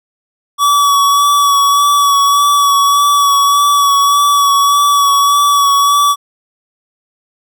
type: tone with vibrato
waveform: square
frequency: 1138 Hz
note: C#6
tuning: 45 cents sharp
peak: -8 dBFS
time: 0.58-6.16 s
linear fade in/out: 50 ms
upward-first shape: sine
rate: 1.7 Hz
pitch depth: 21 cents each way
effects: none